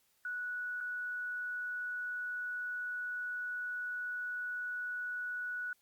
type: tone with dropouts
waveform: sine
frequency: 1472 Hz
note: F#6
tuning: 9 cents flat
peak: -36 dBFS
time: 0.25-5.73 s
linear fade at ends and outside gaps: 2 ms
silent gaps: 0.805-0.809 s
effects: white hiss -73 dBFS RMS until 5.81 s + Opus 48 kbps